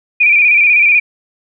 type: tone with vibrato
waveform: sine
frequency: 2398 Hz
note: D7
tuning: 36 cents sharp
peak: -6 dBFS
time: 0.2-1 s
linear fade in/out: 10 ms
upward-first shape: square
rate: 16 Hz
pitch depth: 45 cents each way
effects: none